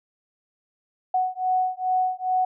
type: beating tone pair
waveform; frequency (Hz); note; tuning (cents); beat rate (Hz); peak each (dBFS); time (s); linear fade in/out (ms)
sine; 740 / 742.4; F#5 / F#5; 0 / +6; 2.4; -24; 1.14-2.45; 5
effects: none